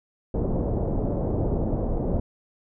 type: low-pass noise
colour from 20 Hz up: pink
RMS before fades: -25 dBFS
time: 0.34-2.2 s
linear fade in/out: 5 ms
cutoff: 630 Hz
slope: 24 dB/octave
effects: none